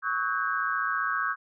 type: tone cluster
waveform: sine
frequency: 1116 / 1284 / 1501 / 1616 Hz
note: C#6 / E6 / F#6 / G#6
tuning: +11 / -46 / +24 / -48 cents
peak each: -31 dBFS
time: 0.02-1.36 s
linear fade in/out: 50 ms
effects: none